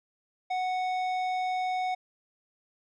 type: tone with tanh clipping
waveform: sine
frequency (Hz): 739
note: F#5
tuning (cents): -2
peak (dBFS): -29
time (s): 0.5-1.95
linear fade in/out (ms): 10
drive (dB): 12
effects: none